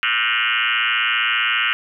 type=tone with frequency modulation; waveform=sine; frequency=2146 Hz; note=C7; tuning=43 cents sharp; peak=-16 dBFS; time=0.03-1.73 s; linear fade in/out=0 ms; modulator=115 Hz; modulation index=7.4; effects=none